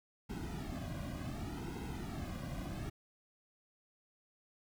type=noise with flanger; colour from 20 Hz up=brown; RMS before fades=-42 dBFS; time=0.29-2.9 s; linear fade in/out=10 ms; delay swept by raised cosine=1.7 to 2.28 ms; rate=0.68 Hz; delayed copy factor=-1; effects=none